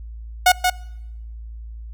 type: tone with echo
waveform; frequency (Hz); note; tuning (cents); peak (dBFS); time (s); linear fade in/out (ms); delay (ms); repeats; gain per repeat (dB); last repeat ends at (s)
sawtooth; 730; F#5; -24; -6; 0.46-0.52; 5; 180; 1; -5; 0.7
effects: noise-tail reverb RT60 0.9 s tail -24 dB re dry + added 56 Hz sine -32 dBFS peak until 1.93 s